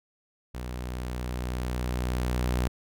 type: tone with level ramp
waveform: sawtooth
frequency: 61.74 Hz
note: B1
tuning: in tune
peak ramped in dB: -30 to -20 dBFS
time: 0.54-2.68 s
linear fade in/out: 10 ms
effects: none